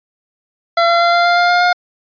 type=tone with pitch steps; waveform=25% pulse; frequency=679 / 683.7 / 688.5 / 693.3 / 698.1 / 702.9 / 707.8 / 712.8 Hz; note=F5 / F5 / F5 / F5 / F5 / F5 / F5 / F5; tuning=-49 / -37 / -25 / -13 / -1 / +11 / +23 / +35 cents; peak=-6 dBFS; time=0.77-1.73 s; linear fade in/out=5 ms; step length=120 ms; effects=resampled to 11025 Hz